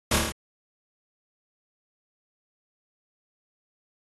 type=noise with echo; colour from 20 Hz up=pink; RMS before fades=-23 dBFS; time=0.11-0.16 s; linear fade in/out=5 ms; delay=27 ms; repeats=6; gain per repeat=-2 dB; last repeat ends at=0.322 s; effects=AAC 32 kbps